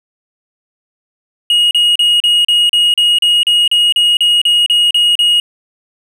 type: tone bursts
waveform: triangle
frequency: 2881 Hz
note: F#7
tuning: 47 cents flat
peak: -6 dBFS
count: 16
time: 1.5-5.4 s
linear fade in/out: 2 ms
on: 210 ms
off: 36 ms
effects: none